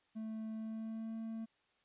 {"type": "tone with pitch glide", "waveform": "triangle", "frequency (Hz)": [220, 224.1], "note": ["A3", "A3"], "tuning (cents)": [0, 32], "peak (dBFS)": -38, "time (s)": [0.15, 1.46], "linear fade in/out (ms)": 20, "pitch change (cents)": 32, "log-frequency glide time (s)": [0.53, 1.16], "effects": ["white hiss -75 dBFS RMS until 1.84 s", "resampled to 8000 Hz"]}